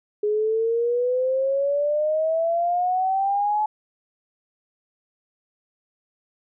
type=exponential sweep; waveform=sine; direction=up; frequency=415.3 to 858 Hz; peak=-19 dBFS; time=0.23-3.66 s; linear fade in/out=5 ms; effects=none